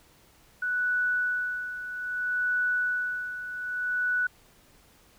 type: tone with tremolo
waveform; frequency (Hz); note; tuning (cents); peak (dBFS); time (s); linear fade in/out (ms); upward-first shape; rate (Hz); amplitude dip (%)
sine; 1480; F#6; 0; -23; 0.62-4.27; 5; sine; 0.62; 70
effects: pink hiss -59 dBFS RMS until 5.18 s